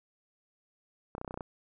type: clicks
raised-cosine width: 1 ms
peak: -24 dBFS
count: 9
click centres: 1.151 / 1.181 / 1.214 / 1.247 / 1.278 / 1.309 / 1.342 / 1.375 / 1.408 s
effects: none